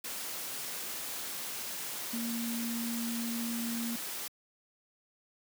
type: tone in noise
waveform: sine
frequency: 232.9 Hz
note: A#3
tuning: 1 cent flat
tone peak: -33 dBFS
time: 2.13-3.96 s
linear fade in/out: 5 ms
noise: white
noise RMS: -39 dBFS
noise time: 0.04-4.28 s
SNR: +3 dB
effects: high-pass 150 Hz 12 dB/octave